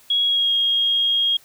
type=tone with pitch glide; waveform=sine; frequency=3320 to 3261 Hz; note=G#7 to G#7; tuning=-1 to -32 cents; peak=-16 dBFS; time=0.1-1.37 s; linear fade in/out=5 ms; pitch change=-31 cents; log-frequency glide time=0.24-0.53 s; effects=white hiss -52 dBFS RMS until 1.44 s